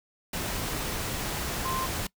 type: tone in noise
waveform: sine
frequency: 1046.5 Hz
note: C6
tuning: in tune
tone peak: -30 dBFS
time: 1.65-1.86 s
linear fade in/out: 5 ms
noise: pink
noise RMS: -32 dBFS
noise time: 0.33-2.07 s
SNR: -1 dB
effects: noise-tail reverb RT60 0.1 s tail -22 dB re dry